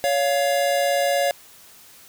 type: tone pair together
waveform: square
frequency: 562 / 698.5 Hz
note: C#5 / F5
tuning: +24 / 0 cents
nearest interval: major third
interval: 376 cents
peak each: -21 / -23 dBFS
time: 0.04-1.31 s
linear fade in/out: 0 ms
effects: white hiss -48 dBFS RMS until 2.08 s